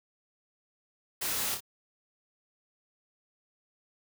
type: noise with echo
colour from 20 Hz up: white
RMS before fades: -33 dBFS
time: 1.21-1.55 s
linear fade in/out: 10 ms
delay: 28 ms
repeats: 2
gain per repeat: -5 dB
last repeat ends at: 1.606 s
effects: none